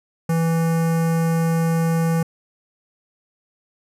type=tone with notch filter; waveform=square; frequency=164.81 Hz; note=E3; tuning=in tune; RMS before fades=-19 dBFS; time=0.29-2.23 s; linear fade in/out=5 ms; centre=3600 Hz; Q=0.65; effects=resampled to 32000 Hz